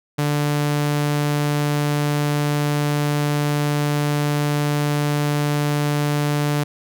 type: tone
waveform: sawtooth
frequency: 146.83 Hz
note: D3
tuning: in tune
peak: -14 dBFS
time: 0.18-6.64 s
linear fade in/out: 10 ms
effects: none